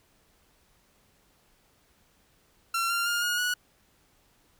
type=tone with pitch steps; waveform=sawtooth; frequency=1361 / 1386.4 / 1412.3 / 1438.6 / 1465.4 Hz; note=F6 / F6 / F6 / F#6 / F#6; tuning=-45 / -13 / +19 / -49 / -17 cents; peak=-22 dBFS; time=2.74-3.54 s; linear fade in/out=5 ms; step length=160 ms; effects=pink hiss -65 dBFS RMS until 4.59 s